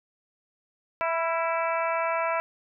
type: harmonic tone with a mistuned harmonic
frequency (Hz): 329.6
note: E4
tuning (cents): 0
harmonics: 2 / 3 / 4 / 5 / 6 / 7 / 8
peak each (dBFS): -28 / -29 / -31 / -38 / -39 / -35 / -39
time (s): 1.01-2.4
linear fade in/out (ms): 0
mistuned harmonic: 4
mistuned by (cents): +28
effects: none